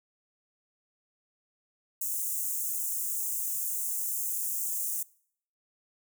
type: high-pass noise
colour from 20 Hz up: white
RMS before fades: -32 dBFS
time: 2.01-5.03 s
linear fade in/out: 5 ms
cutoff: 6600 Hz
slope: 48 dB/octave
effects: noise-tail reverb RT60 0.6 s tail -23 dB re dry